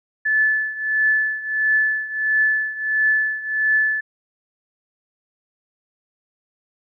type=tone with tremolo; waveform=sine; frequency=1737 Hz; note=A6; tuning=23 cents flat; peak=-13 dBFS; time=0.25-4.01 s; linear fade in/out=10 ms; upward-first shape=triangle; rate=1.5 Hz; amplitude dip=85%; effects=none